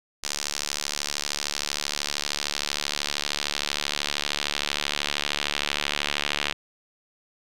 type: tone with band-pass filter sweep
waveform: sawtooth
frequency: 73 Hz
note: D2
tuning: 10 cents flat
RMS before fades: -29 dBFS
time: 0.23-6.53 s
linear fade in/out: 10 ms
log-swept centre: 5800 to 3000 Hz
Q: 1.6
effects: none